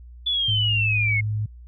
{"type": "linear sweep", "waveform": "sine", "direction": "down", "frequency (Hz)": [3474, 2145], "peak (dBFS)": -20, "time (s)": [0.26, 1.21], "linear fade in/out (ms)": 10}
{"type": "tone", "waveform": "sine", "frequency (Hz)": 106.6, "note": "G#2", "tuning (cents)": 46, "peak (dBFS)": -22, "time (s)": [0.48, 1.46], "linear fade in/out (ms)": 5}
{"effects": ["added 60 Hz sine -40 dBFS peak until 1.67 s"]}